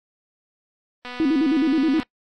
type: click train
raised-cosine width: 0.3 ms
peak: -19 dBFS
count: 243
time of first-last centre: 1.05-2.03 s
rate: 247 Hz
type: tone with vibrato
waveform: sine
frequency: 293.7 Hz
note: D4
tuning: in tune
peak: -16 dBFS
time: 1.2-2 s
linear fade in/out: 0 ms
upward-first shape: square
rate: 9.5 Hz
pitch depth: 150 cents each way
effects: noise-tail reverb RT60 0.1 s tail -22 dB re dry + AAC 32 kbps